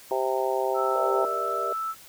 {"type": "harmonic tone", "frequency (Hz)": 130.81, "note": "C3", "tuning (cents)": 0, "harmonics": [3, 4, 5, 6, 7], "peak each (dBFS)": [-28, -29, -30, -31, -31], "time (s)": [0.11, 1.25], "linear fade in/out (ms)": 2}
{"type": "tone", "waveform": "sine", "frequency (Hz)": 1318.5, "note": "E6", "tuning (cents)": 0, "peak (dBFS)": -27, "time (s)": [0.74, 1.95], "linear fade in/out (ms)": 50}
{"type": "chord", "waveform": "sine", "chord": "E half-diminished seventh", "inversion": "first", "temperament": "just", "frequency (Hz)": [395.6, 474.7, 593.3, 659.3], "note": ["G4", "Bb4", "D5", "E5"], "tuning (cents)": [16, 31, 18, 0], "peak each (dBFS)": -34, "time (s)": [0.95, 1.73], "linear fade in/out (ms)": 5}
{"effects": ["white hiss -49 dBFS RMS until 2.08 s"]}